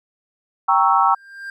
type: chord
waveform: sine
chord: G diminished seventh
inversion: none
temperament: equal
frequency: 784 / 932.3 / 1108.7 / 1318.5 Hz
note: G5 / Bb5 / Db6 / Fb6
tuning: 0 / 0 / 0 / 0 cents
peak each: -18 dBFS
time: 0.68-1.15 s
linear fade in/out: 10 ms
type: tone with exponential growth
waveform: triangle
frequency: 1592 Hz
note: G6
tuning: 26 cents sharp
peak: -25 dBFS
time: 0.85-1.5 s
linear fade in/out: 2 ms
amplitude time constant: 140 ms
effects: none